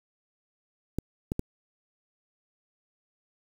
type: clicks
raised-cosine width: 3 ms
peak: -15 dBFS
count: 3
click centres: 0.986 / 1.319 / 1.394 s
effects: 7-bit